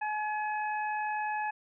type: harmonic tone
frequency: 849 Hz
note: G#5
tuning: 38 cents sharp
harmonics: 1 / 2 / 3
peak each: -31 / -37 / -42 dBFS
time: 0.01-1.51 s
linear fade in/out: 10 ms
effects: none